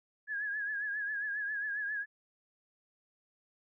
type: tone with vibrato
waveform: sine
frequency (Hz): 1673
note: G#6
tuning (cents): +12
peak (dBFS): -33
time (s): 0.27-2.06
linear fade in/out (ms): 50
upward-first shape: triangle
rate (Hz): 7.4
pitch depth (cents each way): 79
effects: none